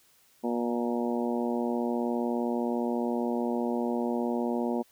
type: harmonic tone with a mistuned harmonic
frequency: 119.6 Hz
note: A#2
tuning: 45 cents sharp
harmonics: 2 / 3 / 4 / 5 / 6 / 7 / 8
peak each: -29 / -33 / -35 / -37 / -39 / -40 / -41 dBFS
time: 0.43-4.83 s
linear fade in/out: 20 ms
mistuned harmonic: 8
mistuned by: -45 cents
effects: white hiss -63 dBFS RMS until 4.91 s